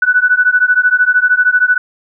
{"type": "beating tone pair", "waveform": "sine", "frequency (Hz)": [1480, 1493], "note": ["F#6", "F#6"], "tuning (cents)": [0, 15], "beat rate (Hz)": 13, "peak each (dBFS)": -11, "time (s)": [0.02, 1.78], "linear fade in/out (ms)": 5, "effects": []}